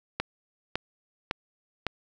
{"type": "click train", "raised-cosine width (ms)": 0.3, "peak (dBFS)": -11, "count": 4, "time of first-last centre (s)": [0.2, 1.867], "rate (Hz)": 1.8, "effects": []}